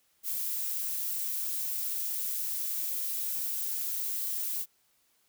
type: noise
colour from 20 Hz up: violet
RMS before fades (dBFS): -33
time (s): 0.23-4.66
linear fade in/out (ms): 50
effects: white hiss -70 dBFS RMS until 5.28 s